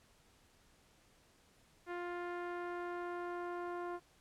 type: tone with low-pass filter sweep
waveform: sawtooth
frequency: 351 Hz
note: F4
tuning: 9 cents sharp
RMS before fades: -42 dBFS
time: 1.86-4 s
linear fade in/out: 50 ms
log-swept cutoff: 1800 to 1200 Hz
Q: 1.6
effects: pink hiss -68 dBFS RMS until 4.2 s + low-pass 11000 Hz 12 dB/octave